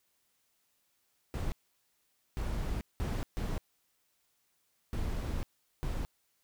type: noise bursts at uneven times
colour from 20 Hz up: brown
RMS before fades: -34 dBFS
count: 6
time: 1.34-1.52 / 2.37-2.81 / 3-3.23 / 3.37-3.58 / 4.93-5.43 / 5.83-6.05 s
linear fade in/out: 0 ms
effects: white hiss -75 dBFS RMS until 6.43 s